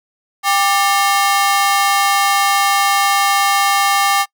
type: ring-modulated tone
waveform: sawtooth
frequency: 987.8 Hz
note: B5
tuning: in tune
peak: -5 dBFS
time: 0.43-4.26 s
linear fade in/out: 50 ms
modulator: 192 Hz
effects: noise-tail reverb RT60 0.1 s tail -26 dB re dry